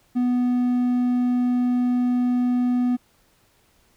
triangle tone, 246.9 Hz, B3, in tune, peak -16 dBFS, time 0.15-2.97 s, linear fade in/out 20 ms, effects pink hiss -61 dBFS RMS until 3.96 s

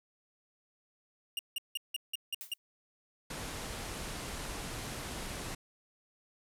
45% pulse tone bursts, 2836 Hz, F7, 26 cents sharp, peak -33 dBFS, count 7, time 1.37-2.537 s, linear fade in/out 2 ms, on 21 ms, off 170 ms
blue noise with exponential decay, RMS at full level -40 dBFS, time 2.41-2.58 s, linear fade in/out 0 ms, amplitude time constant 35 ms
pink low-pass noise, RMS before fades -41 dBFS, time 3.3-5.55 s, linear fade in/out 5 ms, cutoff 12000 Hz, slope 48 dB/octave
effects none

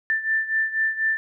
sine beating tone pair, 1772 / 1776.1 Hz, A6 / A6, +12 / +16 cents, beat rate 4.1 Hz, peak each -22 / -26 dBFS, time 0.1-1.17 s, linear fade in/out 0 ms, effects none

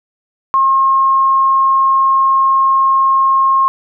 sine tone, 1074 Hz, C6, 45 cents sharp, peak -8 dBFS, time 0.54-3.68 s, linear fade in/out 0 ms, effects none

